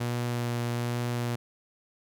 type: tone with vibrato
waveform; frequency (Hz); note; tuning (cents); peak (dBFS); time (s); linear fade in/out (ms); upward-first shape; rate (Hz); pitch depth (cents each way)
sawtooth; 120; B2; -49; -24; 0-1.36; 10; sine; 1.2; 9
effects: none